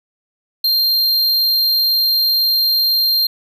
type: tone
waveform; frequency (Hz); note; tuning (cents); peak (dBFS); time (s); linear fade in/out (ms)
square; 4186; C8; 0; -13; 0.64-3.27; 5
effects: none